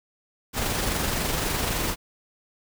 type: noise with amplitude modulation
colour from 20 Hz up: pink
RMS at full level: -25 dBFS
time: 0.53-1.96 s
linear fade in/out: 50 ms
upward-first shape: sine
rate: 23.7 Hz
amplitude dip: 30%
effects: none